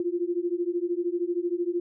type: beating tone pair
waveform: sine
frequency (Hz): 342.8 / 355.8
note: F4 / F4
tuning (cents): -32 / +32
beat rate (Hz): 13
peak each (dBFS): -28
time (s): 0-1.8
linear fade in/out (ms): 2
effects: none